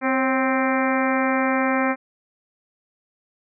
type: harmonic tone with a mistuned harmonic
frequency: 261.6 Hz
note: C4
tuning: in tune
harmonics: 1 / 2 / 3 / 4 / 5 / 6 / 7 / 8 / 9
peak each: -22 / -25 / -27 / -28 / -29 / -30 / -30 / -31 / -32 dBFS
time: 0.01-1.96 s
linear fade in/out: 50 ms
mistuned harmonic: 2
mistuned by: +45 cents
effects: none